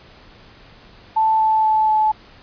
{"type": "tone with pitch steps", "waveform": "sine", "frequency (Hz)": [880, 874.4, 868.9, 863.4], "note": ["A5", "A5", "A5", "A5"], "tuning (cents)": [0, -11, -22, -33], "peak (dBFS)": -13, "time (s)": [1.16, 2.12], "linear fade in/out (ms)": 10, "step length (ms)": 240, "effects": ["pink hiss -46 dBFS RMS until 2.42 s", "resampled to 11025 Hz"]}